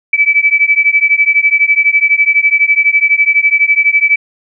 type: beating tone pair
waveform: sine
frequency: 2297 / 2309 Hz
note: D7 / D7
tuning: -39 / -30 cents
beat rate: 12 Hz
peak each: -10 dBFS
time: 0.13-4.16 s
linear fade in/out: 5 ms
effects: none